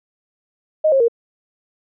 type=tone with pitch steps; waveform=sine; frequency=622.3 / 538.6 / 466.2 Hz; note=D#5 / C#5 / A#4; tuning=0 / -50 / 0 cents; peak=-11 dBFS; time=0.84-1.083 s; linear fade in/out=10 ms; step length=81 ms; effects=none